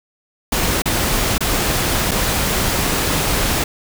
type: noise with dropouts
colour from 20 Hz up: pink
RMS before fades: -18 dBFS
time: 0.52-3.64 s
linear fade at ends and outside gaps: 5 ms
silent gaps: 0.821-0.856 / 1.381-1.406 / 2.111-2.115 s
effects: none